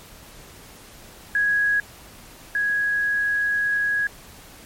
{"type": "tone pair in turn", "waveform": "sine", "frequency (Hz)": [1661.2, 1661.2], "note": ["G#6", "G#6"], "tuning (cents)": [0, 0], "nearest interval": "unison", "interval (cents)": 0, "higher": "neither", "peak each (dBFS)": [-17, -19], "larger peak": "first", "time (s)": [[1.35, 1.8], [2.55, 4.07]], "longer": "second", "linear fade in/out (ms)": 2, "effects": ["pink hiss -45 dBFS RMS until 4.65 s", "MP3 64 kbps"]}